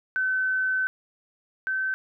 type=tone pair in turn; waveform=sine; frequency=1523 / 1538 Hz; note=F#6 / G6; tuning=+50 / -33 cents; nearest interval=unison; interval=17 cents; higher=second; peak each=-22 / -24 dBFS; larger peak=first; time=0.16-0.87 / 1.67-1.94 s; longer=first; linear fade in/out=0 ms; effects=none